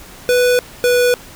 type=tone pair in turn; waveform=square; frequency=493.9 / 490.8 Hz; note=B4 / B4; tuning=0 / -11 cents; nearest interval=unison; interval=11 cents; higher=first; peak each=-11 dBFS; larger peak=neither; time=0.29-0.59 / 0.84-1.14 s; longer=neither; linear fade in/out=0 ms; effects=pink hiss -38 dBFS RMS until 1.35 s